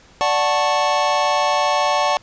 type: chord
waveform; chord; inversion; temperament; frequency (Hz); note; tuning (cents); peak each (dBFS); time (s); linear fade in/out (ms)
square; D major seventh; none; equal with one note detuned; 587.3 / 740 / 880 / 1101.1; D5 / F#5 / A5 / C#6; 0 / 0 / 0 / -12; -22; 0.21-2.17; 0
effects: pink hiss -49 dBFS RMS until 2.22 s + resampled to 16000 Hz